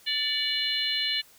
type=harmonic tone with a mistuned harmonic; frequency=587.3 Hz; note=D5; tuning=in tune; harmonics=3 / 4 / 5 / 6 / 7; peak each=-35 / -35 / -29 / -32 / -30 dBFS; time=0.06-1.22 s; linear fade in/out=20 ms; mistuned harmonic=4; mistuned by=-56 cents; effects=white hiss -56 dBFS RMS until 1.38 s